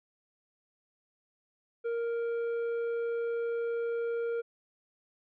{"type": "tone with tanh clipping", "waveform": "sine", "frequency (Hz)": 466.2, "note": "A#4", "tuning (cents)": 0, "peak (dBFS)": -31, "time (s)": [1.84, 4.42], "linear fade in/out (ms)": 20, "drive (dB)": 7, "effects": []}